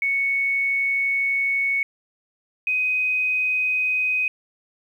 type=tone pair in turn; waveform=sine; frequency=2217 / 2509 Hz; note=C#7 / D#7; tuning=0 / +14 cents; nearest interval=major second; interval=214 cents; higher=second; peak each=-19 dBFS; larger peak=neither; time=0.02-1.83 / 2.67-4.28 s; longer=first; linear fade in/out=2 ms; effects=9-bit